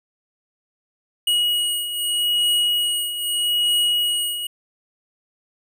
square beating tone pair, 2902 / 2902.8 Hz, F#7 / F#7, -34 / -34 cents, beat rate 0.8 Hz, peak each -20 / -26 dBFS, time 1.27-4.47 s, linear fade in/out 5 ms, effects none

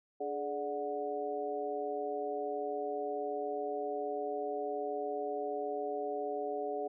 harmonic tone with a mistuned harmonic, 146.83 Hz, D3, in tune, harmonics 2 / 3 / 4 / 5, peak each -45 / -37 / -40 / -39 dBFS, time 0.2-6.88 s, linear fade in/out 10 ms, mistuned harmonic 3, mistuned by -75 cents, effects none

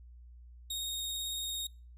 sawtooth tone with vibrato, 3729 Hz, A#7, in tune, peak -32 dBFS, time 0.7-1.67 s, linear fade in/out 5 ms, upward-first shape sine, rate 18 Hz, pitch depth 19 cents each way, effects noise-tail reverb RT60 0.4 s tail -26 dB re dry + added 60 Hz sine -50 dBFS peak until 1.97 s

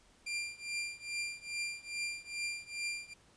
sawtooth tone with tremolo, 2383 Hz, D7, 25 cents sharp, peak -30 dBFS, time 0.26-3.14 s, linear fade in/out 10 ms, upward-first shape triangle, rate 2.4 Hz, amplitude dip 95%, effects pink hiss -65 dBFS RMS until 3.36 s + resampled to 22050 Hz

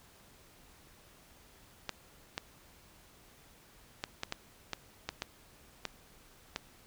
clicks, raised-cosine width 0.2 ms, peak -17 dBFS, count 10, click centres 1.893 / 2.379 / 4.039 / 4.234 / 4.324 / 4.733 / 5.09 / 5.221 / 5.853 / 6.561 s, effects pink hiss -60 dBFS RMS until 6.86 s

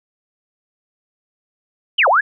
sine linear two-way sweep, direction down then up, 3220 to 493.9 to 1773 Hz, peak -10 dBFS, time 1.98-2.21 s, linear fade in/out 10 ms, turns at 2.08 s, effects none

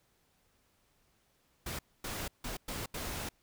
pink noise bursts at uneven times, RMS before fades -39 dBFS, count 5, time 1.66-1.79 / 2.04-2.28 / 2.44-2.57 / 2.68-2.86 / 2.94-3.29 s, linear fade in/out 5 ms, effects pink hiss -72 dBFS RMS until 3.42 s

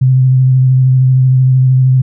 sine tone with vibrato, 129.7 Hz, C3, 15 cents flat, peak -5 dBFS, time 0.01-2.02 s, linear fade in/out 10 ms, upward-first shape sine, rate 13 Hz, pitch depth 20 cents each way, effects none

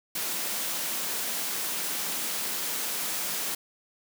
white high-pass noise, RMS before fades -31 dBFS, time 0.15-3.55 s, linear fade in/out 5 ms, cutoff 150 Hz, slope 48 dB/octave, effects none

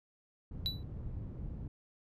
white low-pass noise, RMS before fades -42 dBFS, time 0.51-1.68 s, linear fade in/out 5 ms, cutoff 110 Hz, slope 12 dB/octave
triangle tone with exponential decay, 3950 Hz, B7, in tune, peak -27 dBFS, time 0.66-0.83 s, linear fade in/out 0 ms, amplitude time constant 36 ms
effects resampled to 32000 Hz

